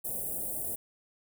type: band-stop noise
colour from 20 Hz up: white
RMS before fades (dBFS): -35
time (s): 0.04-0.76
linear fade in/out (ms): 10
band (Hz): 720 to 8700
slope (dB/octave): 48
effects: none